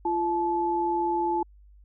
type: tone pair together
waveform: sine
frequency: 343.4 / 865.3 Hz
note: F4 / A5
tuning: -29 / -29 cents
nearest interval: octave + major third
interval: 1600 cents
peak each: -27 / -25 dBFS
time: 0.05-1.43 s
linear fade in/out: 5 ms
effects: added 50 Hz sine -50 dBFS peak until 1.84 s